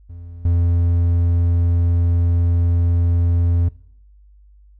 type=tone with level steps; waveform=triangle; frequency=86 Hz; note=F2; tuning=26 cents flat; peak=-30 / -11 dBFS; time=0.09-3.69 s; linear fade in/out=10 ms; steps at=0.45 s; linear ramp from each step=2 ms; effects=noise-tail reverb RT60 0.7 s tail -22 dB re dry + added 50 Hz sine -45 dBFS peak until 4.79 s